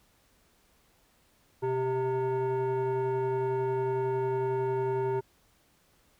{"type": "tone with frequency modulation", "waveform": "sine", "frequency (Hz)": 392, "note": "G4", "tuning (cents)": 0, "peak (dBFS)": -24, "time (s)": [1.62, 5.21], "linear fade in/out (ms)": 20, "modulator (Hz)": 519, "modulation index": 0.78, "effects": ["tanh soft clip ceiling -25 dBFS", "pink hiss -66 dBFS RMS until 6.19 s"]}